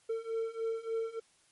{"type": "beating tone pair", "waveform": "triangle", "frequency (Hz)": [450, 453.4], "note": ["A4", "A#4"], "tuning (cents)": [39, -48], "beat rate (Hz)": 3.4, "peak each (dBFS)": [-35, -33], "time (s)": [0.09, 1.2], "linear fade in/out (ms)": 10, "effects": ["white hiss -67 dBFS RMS until 1.51 s", "MP3 48 kbps"]}